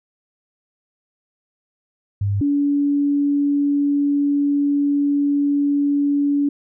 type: tone pair in turn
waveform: sine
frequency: 100.5 / 285.8 Hz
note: G2 / D4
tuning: +44 / -47 cents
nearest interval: octave + tritone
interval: 1809 cents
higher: second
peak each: -17 / -15 dBFS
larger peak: second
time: 2.21-2.41 / 2.41-6.49 s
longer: second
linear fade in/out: 5 ms
effects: none